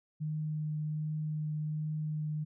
sine tone with vibrato, 153.3 Hz, D#3, 25 cents flat, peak -32 dBFS, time 0.2-2.45 s, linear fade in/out 20 ms, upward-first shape triangle, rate 1.3 Hz, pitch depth 11 cents each way, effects none

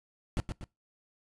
brown noise with echo, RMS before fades -29 dBFS, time 0.37-0.4 s, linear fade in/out 0 ms, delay 120 ms, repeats 2, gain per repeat -6 dB, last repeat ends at 0.64 s, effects noise-tail reverb RT60 0.2 s tail -22 dB re dry + resampled to 24000 Hz

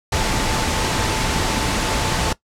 sine tone in noise, 880 Hz, A5, in tune, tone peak -29 dBFS, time 0.12-2.33 s, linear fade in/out 5 ms, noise pink, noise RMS -20 dBFS, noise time 0.12-2.33 s, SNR -12 dB, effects noise-tail reverb RT60 0.1 s tail -19 dB re dry + low-pass 8000 Hz 12 dB/octave

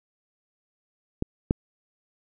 clicks, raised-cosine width 3 ms, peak -12 / -7 dBFS, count 2, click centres 1.224 / 1.509 s, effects none

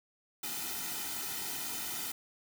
white noise with comb filter, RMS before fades -38 dBFS, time 0.43-2.12 s, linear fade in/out 5 ms, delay 1.8 ms, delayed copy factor -0.85, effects none

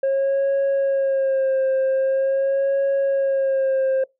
sine tone with vibrato, 540 Hz, C#5, 45 cents flat, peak -14 dBFS, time 0.03-4.04 s, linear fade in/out 5 ms, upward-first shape sine, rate 0.44 Hz, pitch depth 33 cents each way, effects noise-tail reverb RT60 0.2 s tail -25 dB re dry + tanh soft clip ceiling -16 dBFS

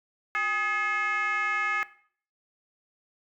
sine tone with frequency modulation, 1700 Hz, G#6, 40 cents sharp, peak -23 dBFS, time 0.35-1.83 s, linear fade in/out 0 ms, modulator 445 Hz, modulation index 1.4, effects noise-tail reverb RT60 0.5 s tail -17 dB re dry + tanh soft clip ceiling -21 dBFS

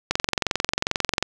click train, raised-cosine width 0.2 ms, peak -3 dBFS, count 26, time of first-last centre 0.11-1.226 s, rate 22.4 Hz, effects none

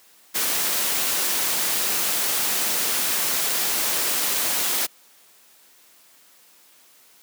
white noise, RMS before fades -23 dBFS, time 0.34-4.87 s, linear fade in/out 20 ms, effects white hiss -54 dBFS RMS until 7.22 s + high-pass 200 Hz 12 dB/octave

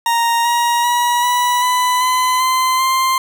40% pulse tone with pitch steps, 932.3 / 948 / 964.1 / 980.3 / 996.9 / 1013.7 / 1030.9 / 1048.3 Hz, A#5 / A#5 / B5 / B5 / B5 / B5 / C6 / C6, 0 / +29 / -42 / -13 / +16 / +45 / -26 / +3 cents, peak -12 dBFS, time 0.06-3.18 s, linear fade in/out 2 ms, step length 390 ms, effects none

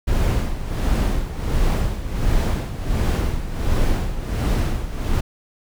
brown noise with tremolo, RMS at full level -17 dBFS, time 0.07-5.21 s, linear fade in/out 10 ms, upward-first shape sine, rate 1.4 Hz, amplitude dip 70%, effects none

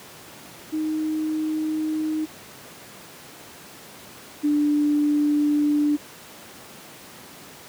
sine tone pair in turn, 311.3 / 294.9 Hz, D#4 / D4, +1 / +7 cents, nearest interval minor second, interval 94 cents, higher first, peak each -22 / -17 dBFS, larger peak second, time 0.72-2.26 / 4.43-5.97 s, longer neither, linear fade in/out 20 ms, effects pink hiss -43 dBFS RMS until 7.68 s + high-pass 150 Hz 12 dB/octave

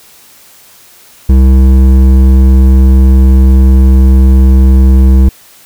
triangle tone with hard clipping, 65.41 Hz, C2, in tune, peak -3 dBFS, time 1.29-5.29 s, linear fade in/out 5 ms, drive 14 dB, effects white hiss -39 dBFS RMS until 5.65 s

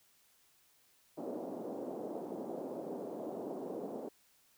pink band-pass noise, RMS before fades -42 dBFS, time 1.17-4.09 s, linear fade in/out 10 ms, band 250 to 660 Hz, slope 24 dB/octave, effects white hiss -69 dBFS RMS until 4.57 s

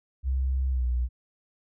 sine tone with pitch glide, 65.6 to 61.21 Hz, C2 to B1, +5 to -15 cents, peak -23 dBFS, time 0.23-1.09 s, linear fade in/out 50 ms, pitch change -120 cents, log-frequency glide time 0.7-0.85 s, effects none

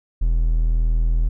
triangle tone, 40.65 Hz, E1, 23 cents flat, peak -13 dBFS, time 0.21-1.29 s, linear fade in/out 10 ms, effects none

